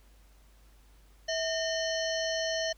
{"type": "harmonic tone with a mistuned harmonic", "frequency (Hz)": 609, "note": "D#5", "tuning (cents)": -37, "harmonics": [1, 3, 5, 7, 9, 10], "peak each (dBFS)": [-31, -36, -38, -39, -41, -41], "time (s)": [1.28, 2.73], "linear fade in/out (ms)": 10, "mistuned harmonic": 1, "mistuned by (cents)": 110, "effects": ["added 50 Hz sine -56 dBFS peak until 2.77 s", "pink hiss -65 dBFS RMS until 2.77 s"]}